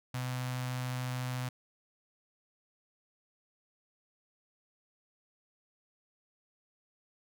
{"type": "tone with notch filter", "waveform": "sawtooth", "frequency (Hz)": 126.6, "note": "B2", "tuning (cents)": 43, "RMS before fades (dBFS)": -36, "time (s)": [0.14, 1.49], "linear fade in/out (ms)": 5, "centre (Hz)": 370, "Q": 0.73, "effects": []}